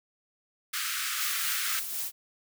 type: high-pass noise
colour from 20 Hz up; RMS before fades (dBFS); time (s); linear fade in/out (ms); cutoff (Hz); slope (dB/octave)
pink; -32; 0.73-1.8; 10; 1200; 96
type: noise with tremolo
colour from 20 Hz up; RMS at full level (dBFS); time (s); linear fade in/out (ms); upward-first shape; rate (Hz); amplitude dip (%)
blue; -32; 1.17-2.12; 50; triangle; 3.9; 45
effects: none